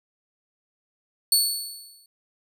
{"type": "tone with exponential decay", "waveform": "20% pulse", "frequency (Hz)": 4435, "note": "C#8", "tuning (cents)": 0, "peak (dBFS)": -9, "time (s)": [1.32, 2.06], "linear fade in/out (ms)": 2, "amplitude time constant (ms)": 160, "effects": []}